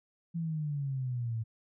sine exponential sweep, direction down, 170 to 110 Hz, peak -31 dBFS, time 0.34-1.44 s, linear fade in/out 20 ms, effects none

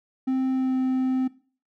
triangle tone with pitch glide, 261.6 to 259.3 Hz, C4 to C4, 0 to -15 cents, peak -19 dBFS, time 0.27-1.28 s, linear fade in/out 10 ms, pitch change -15 cents, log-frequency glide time 0.51-0.76 s, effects noise-tail reverb RT60 0.4 s tail -18 dB re dry

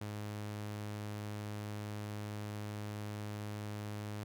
sawtooth tone, 104.6 Hz, G#2, 13 cents sharp, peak -36 dBFS, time 0.01-4.24 s, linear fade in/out 5 ms, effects none

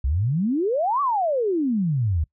sine exponential two-way sweep, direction up then down, 60.2 to 1174.7 to 72.9 Hz, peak -19 dBFS, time 0.04-2.24 s, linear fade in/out 5 ms, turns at 1.01 s, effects noise-tail reverb RT60 0.1 s tail -24 dB re dry

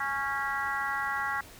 harmonic tone with a mistuned harmonic, 277.2 Hz, C#4, in tune, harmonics 3 / 4 / 5 / 6 / 7, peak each -35 / -35 / -35 / -35 / -35 dBFS, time 0-1.41 s, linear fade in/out 5 ms, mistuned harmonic 6, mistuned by -29 cents, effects pink hiss -50 dBFS RMS until 1.59 s

